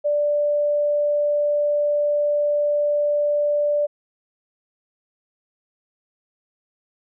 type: tone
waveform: sine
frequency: 587.3 Hz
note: D5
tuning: in tune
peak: -17 dBFS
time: 0.04-3.87 s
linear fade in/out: 20 ms
effects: none